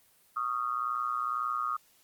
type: tone with amplitude modulation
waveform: sine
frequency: 1237 Hz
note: D#6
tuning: 10 cents flat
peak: -25 dBFS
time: 0.36-1.77 s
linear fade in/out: 10 ms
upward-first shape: sine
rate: 122 Hz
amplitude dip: 90%
effects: white hiss -64 dBFS RMS until 2.03 s + Opus 24 kbps